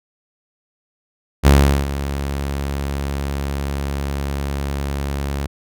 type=tone with ADSR envelope; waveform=sawtooth; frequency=69.9 Hz; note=C#2; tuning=15 cents sharp; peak=-3 dBFS; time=1.43-5.47 s; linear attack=37 ms; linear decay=390 ms; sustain=-14 dB; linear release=8 ms; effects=none